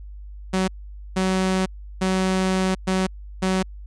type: tone bursts at uneven times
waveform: sawtooth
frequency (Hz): 187.8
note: F#3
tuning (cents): +26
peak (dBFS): -15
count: 5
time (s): 0.53-0.68 / 1.16-1.66 / 2.01-2.75 / 2.87-3.07 / 3.42-3.63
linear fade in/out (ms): 10
effects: added 50 Hz sine -35 dBFS peak until 3.86 s + resampled to 22050 Hz